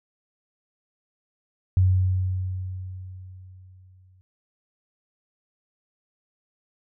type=tone with exponential decay; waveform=sine; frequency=92.8 Hz; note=F#2; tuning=6 cents sharp; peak=-14 dBFS; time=1.77-4.21 s; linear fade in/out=0 ms; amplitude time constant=530 ms; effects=none